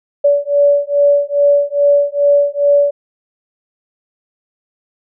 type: beating tone pair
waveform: sine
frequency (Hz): 572 / 574.4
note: D5 / D5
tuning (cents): -46 / -39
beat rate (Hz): 2.4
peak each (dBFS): -12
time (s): 0.24-2.91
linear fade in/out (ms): 10
effects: none